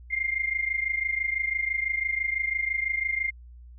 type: tone pair together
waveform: sine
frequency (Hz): 2103 / 2129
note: C7 / C7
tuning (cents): +8 / +30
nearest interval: unison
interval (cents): 22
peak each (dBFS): -27 / -29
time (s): 0.1-3.31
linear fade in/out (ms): 20
effects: added 60 Hz sine -44 dBFS peak until 3.78 s